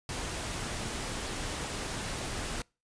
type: noise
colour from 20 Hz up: pink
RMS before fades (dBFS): -36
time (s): 0.09-2.62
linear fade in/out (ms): 2
effects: noise-tail reverb RT60 0.3 s tail -26 dB re dry + resampled to 22050 Hz